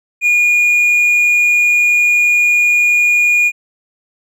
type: tone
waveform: triangle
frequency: 2437 Hz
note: D#7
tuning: 37 cents flat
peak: -7 dBFS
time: 0.21-3.52 s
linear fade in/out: 50 ms
effects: none